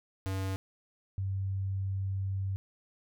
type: tone pair in turn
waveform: square / sine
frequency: 95.6 / 96.65 Hz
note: G2 / G2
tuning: -43 / -24 cents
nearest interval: unison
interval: 19 cents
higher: second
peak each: -32 / -30 dBFS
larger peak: second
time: 0.26-0.56 / 1.18-2.56 s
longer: second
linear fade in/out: 0 ms
effects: none